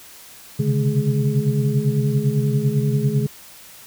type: tone cluster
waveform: sine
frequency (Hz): 129 / 136.7 / 146.8 / 212.8 / 416.9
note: C3 / C#3 / D3 / G#3 / G#4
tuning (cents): -24 / -24 / 0 / +42 / +7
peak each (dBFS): -27 / -20 / -21 / -24 / -27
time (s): 0.59-3.27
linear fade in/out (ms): 10
effects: white hiss -43 dBFS RMS until 3.86 s